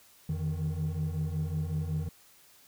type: tone cluster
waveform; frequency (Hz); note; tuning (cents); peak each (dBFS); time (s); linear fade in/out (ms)
triangle; 86.1 / 152.8 / 158.2; F2 / D#3 / D#3; -24 / -31 / +29; -31; 0.29-2.09; 5
effects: tanh soft clip ceiling -23 dBFS + white hiss -59 dBFS RMS until 2.67 s